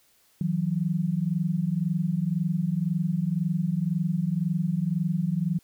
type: tone pair together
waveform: sine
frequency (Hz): 160 / 181.93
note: D#3 / F#3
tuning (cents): +49 / -29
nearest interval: major second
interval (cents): 222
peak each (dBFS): -26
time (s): 0.41-5.59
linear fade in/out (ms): 2
effects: white hiss -63 dBFS RMS until 5.63 s